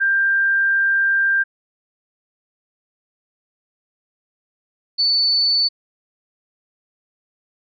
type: tone pair in turn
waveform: sine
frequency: 1587 / 4489 Hz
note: G6 / C#8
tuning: +21 / +21 cents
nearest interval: octave + tritone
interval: 1800 cents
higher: second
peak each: -14 dBFS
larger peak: neither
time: 0-1.44 / 4.98-5.69 s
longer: first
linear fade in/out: 20 ms
effects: none